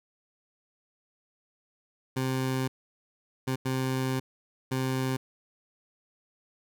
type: tone bursts at uneven times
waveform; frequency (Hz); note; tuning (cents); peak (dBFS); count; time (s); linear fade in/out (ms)
20% pulse; 130.81; C3; 0; -22; 4; 2.16-2.68 / 3.47-3.56 / 3.65-4.2 / 4.71-5.17; 10
effects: none